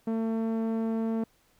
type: tone with low-pass filter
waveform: sawtooth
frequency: 224.6 Hz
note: A3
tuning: 36 cents sharp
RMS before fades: -29 dBFS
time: 0.07-1.24 s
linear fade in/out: 5 ms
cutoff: 690 Hz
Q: 0.53
effects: pink hiss -66 dBFS RMS until 1.59 s